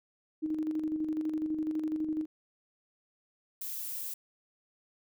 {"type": "tone with tremolo", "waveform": "sine", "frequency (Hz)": 311.1, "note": "D#4", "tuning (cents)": 0, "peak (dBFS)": -28, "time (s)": [0.42, 2.26], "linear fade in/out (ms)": 20, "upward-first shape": "square", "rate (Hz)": 12, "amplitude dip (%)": 45}
{"type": "noise", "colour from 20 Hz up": "violet", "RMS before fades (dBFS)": -38, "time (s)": [3.61, 4.14], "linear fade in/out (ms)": 5}
{"effects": []}